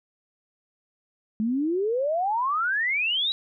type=exponential sweep; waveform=sine; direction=up; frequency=210 to 3951 Hz; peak=-22 dBFS; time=1.4-3.32 s; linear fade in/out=0 ms; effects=none